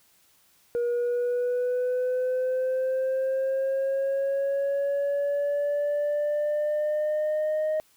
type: linear sweep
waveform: sine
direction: up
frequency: 476.4 to 622.3 Hz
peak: -21 dBFS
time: 0.75-7.8 s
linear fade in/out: 0 ms
effects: tanh soft clip ceiling -22 dBFS + white hiss -62 dBFS RMS until 7.96 s